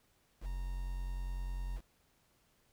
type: tone with quantisation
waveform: triangle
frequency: 45 Hz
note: F#1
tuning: 47 cents flat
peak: -34 dBFS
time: 0.41-1.81 s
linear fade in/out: 50 ms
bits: 9
effects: pink hiss -72 dBFS RMS until 2.72 s